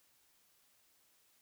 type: silence
effects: white hiss -71 dBFS RMS until 1.41 s